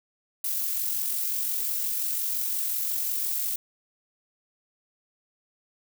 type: noise with amplitude modulation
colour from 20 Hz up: violet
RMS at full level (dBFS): -27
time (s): 0.44-3.56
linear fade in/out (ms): 5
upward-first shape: sine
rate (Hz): 45.7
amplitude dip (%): 30
effects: none